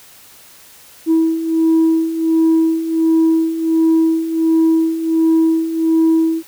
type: beating tone pair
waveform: sine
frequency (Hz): 323.4 / 324.8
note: E4 / E4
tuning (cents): -33 / -26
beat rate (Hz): 1.4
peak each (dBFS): -16 / -11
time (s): 1.06-6.43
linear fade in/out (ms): 50
effects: tanh soft clip ceiling -7 dBFS + white hiss -43 dBFS RMS until 6.47 s